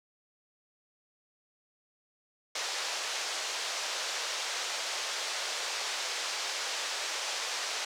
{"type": "band-pass noise", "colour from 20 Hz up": "white", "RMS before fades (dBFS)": -35, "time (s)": [2.55, 7.85], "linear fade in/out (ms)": 5, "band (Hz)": [460, 6400], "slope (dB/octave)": 24, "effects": []}